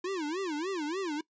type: tone with vibrato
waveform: square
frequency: 339.3 Hz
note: F4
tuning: 50 cents flat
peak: -32 dBFS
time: 0.04-1.21 s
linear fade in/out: 5 ms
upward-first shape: sine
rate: 3.4 Hz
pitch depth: 260 cents each way
effects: noise-tail reverb RT60 0.1 s tail -21 dB re dry + resampled to 16000 Hz

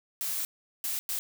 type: noise bursts at uneven times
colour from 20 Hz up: blue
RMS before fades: -32 dBFS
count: 3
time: 0.21-0.45 / 0.84-0.99 / 1.09-1.19 s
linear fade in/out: 0 ms
effects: none

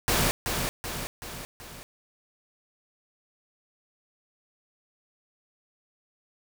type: noise with echo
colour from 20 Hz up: pink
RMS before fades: -24 dBFS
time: 0.08-0.31 s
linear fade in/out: 0 ms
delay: 380 ms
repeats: 4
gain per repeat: -5 dB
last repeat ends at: 1.83 s
effects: none

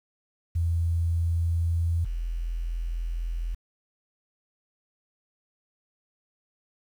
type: tone pair in turn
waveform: sine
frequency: 84.1 / 42.05 Hz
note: E2 / E1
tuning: +35 / +35 cents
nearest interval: octave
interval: 1200 cents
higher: first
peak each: -22 / -27 dBFS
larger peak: first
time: 0.55-2.05 / 2.05-3.55 s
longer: neither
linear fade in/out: 10 ms
effects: 9-bit

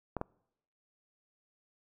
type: clicks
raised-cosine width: 1 ms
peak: -20 / -20 dBFS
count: 2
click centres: 0.167 / 0.214 s
effects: noise-tail reverb RT60 0.8 s tail -26 dB re dry

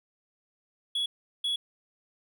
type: tone bursts at uneven times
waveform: triangle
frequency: 3368 Hz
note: G#7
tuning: 24 cents sharp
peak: -25 dBFS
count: 2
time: 0.95-1.06 / 1.44-1.56 s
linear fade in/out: 5 ms
effects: none

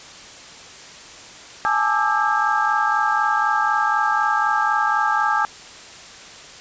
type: tone cluster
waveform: sine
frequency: 833 / 877 / 1189 / 1307 / 1609 Hz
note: G#5 / A5 / D6 / E6 / G6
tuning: +5 / -6 / +21 / -15 / +45 cents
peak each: -23 dBFS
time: 1.65-5.45 s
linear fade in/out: 0 ms
effects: white hiss -40 dBFS RMS until 6.6 s + resampled to 16000 Hz

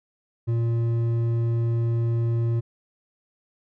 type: tone with hard clipping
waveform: triangle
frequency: 116.2 Hz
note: A#2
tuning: 5 cents flat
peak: -22 dBFS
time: 0.47-2.61 s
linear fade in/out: 20 ms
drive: 10 dB
effects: none

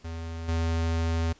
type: tone with level steps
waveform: square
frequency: 82.41 Hz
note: E2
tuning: in tune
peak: -34 / -25 dBFS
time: 0.04-1.33 s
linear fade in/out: 10 ms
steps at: 0.48 s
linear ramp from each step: 10 ms
effects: pink hiss -58 dBFS RMS until 1.39 s + resampled to 16000 Hz

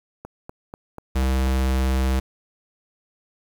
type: click train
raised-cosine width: 1 ms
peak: -21 dBFS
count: 6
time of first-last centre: 0.25-1.472 s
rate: 4.09 Hz
type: tone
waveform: square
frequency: 65.41 Hz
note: C2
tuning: in tune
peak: -19 dBFS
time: 1.15-2.2 s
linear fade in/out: 10 ms
effects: 8-bit

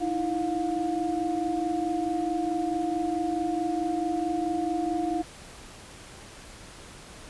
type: tone cluster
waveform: sine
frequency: 309.5 / 334.1 / 712 Hz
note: D#4 / E4 / F5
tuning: -9 / +23 / +33 cents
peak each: -30 / -29 / -30 dBFS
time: 0-5.23 s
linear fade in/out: 20 ms
effects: pink hiss -46 dBFS RMS until 7.29 s + resampled to 24000 Hz

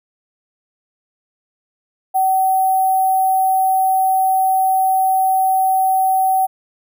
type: tone with sample-and-hold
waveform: sine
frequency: 760 Hz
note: F#5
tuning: 46 cents sharp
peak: -12 dBFS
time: 2.14-6.47 s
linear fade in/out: 20 ms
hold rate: 11025 Hz
effects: none

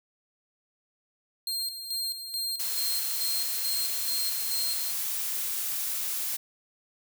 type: tone with tremolo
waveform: sawtooth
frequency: 4197 Hz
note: C8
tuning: 5 cents sharp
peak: -26 dBFS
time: 1.47-4.92 s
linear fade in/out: 2 ms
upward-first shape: square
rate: 2.3 Hz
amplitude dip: 60%
type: noise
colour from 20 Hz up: blue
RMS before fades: -31 dBFS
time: 2.59-6.37 s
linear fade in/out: 10 ms
effects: none

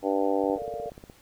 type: harmonic tone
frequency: 98.1 Hz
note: G2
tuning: 2 cents sharp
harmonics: 3 / 4 / 5 / 6 / 7 / 8 / 9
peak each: -28 / -31 / -27 / -32 / -33 / -33 / -37 dBFS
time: 0.02-0.59 s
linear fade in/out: 50 ms
type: click train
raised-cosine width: 2 ms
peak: -30 dBFS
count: 12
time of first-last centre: 0.44-1.099 s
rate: 16.7 Hz
type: chord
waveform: sine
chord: Bb major seventh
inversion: third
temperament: equal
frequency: 440 / 466.2 / 587.3 / 698.5 Hz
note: A4 / Bb4 / D5 / F5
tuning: 0 / 0 / 0 / 0 cents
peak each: -38 / -37 / -37 / -36 dBFS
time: 0.57-0.9 s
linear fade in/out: 5 ms
effects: pink hiss -57 dBFS RMS until 1.21 s

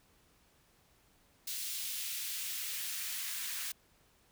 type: noise with high-pass filter sweep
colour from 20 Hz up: white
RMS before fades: -39 dBFS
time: 1.47-3.72 s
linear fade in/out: 5 ms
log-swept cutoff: 3200 to 1700 Hz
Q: 1.1
effects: pink hiss -68 dBFS RMS until 4.31 s

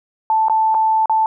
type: tone with dropouts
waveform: sine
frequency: 880 Hz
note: A5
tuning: in tune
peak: -12 dBFS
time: 0.3-1.26 s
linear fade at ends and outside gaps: 1 ms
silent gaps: 0.484-0.497 / 0.744-0.748 / 1.058-1.096 s
effects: none

